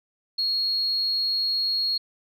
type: tone with amplitude modulation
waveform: sine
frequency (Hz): 4297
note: C8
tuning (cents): +45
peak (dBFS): -20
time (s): 0.38-1.98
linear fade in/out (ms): 10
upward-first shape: sine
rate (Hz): 220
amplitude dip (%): 25
effects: tanh soft clip ceiling -16 dBFS